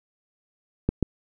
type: clicks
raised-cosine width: 3 ms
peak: -8 dBFS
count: 2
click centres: 0.89 / 1.027 s
effects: none